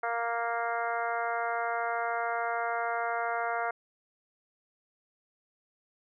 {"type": "harmonic tone", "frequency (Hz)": 233.1, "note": "A#3", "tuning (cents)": 0, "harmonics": [2, 3, 4, 5, 6, 7, 8, 9], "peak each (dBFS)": [-38, -32, -38, -38, -35, -42, -45, -43], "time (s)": [0.03, 3.71], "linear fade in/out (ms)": 5, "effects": []}